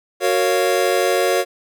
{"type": "chord", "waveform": "square", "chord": "Gb major seventh", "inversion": "none", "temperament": "equal with one note detuned", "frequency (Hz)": [370, 462.9, 554.4, 698.5], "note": ["Gb4", "Bb4", "Db5", "F5"], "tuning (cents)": [0, -12, 0, 0], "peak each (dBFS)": [-21, -22, -21, -23], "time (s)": [0.2, 1.45], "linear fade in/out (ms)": 50, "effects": []}